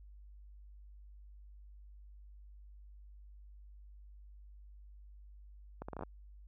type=accelerating click train; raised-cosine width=1 ms; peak=-28 dBFS; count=8; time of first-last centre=5.82-6.034 s; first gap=65 ms; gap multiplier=0.73; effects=added 50 Hz sine -52 dBFS peak until 6.47 s